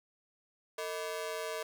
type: ring-modulated tone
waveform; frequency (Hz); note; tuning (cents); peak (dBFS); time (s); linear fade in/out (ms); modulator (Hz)
sawtooth; 540; C#5; -45; -29; 0.78-1.63; 5; 87.9
effects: none